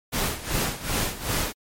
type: noise with tremolo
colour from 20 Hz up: pink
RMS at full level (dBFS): -24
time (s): 0.12-1.53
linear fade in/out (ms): 20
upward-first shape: sine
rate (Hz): 2.6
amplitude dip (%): 80
effects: MP3 64 kbps